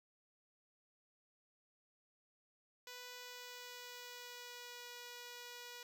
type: tone with pitch glide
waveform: 5% pulse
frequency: 493.9 to 485.4 Hz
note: B4 to B4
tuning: 0 to -30 cents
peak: -38 dBFS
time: 2.87-5.83 s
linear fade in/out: 2 ms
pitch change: -30 cents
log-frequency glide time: 3.11-4.87 s
effects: none